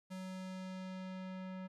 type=tone with low-pass filter sweep; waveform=square; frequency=186.8 Hz; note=F#3; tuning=17 cents sharp; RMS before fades=-45 dBFS; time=0.1-1.68 s; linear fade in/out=20 ms; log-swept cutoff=11000 to 2200 Hz; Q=0.77; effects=none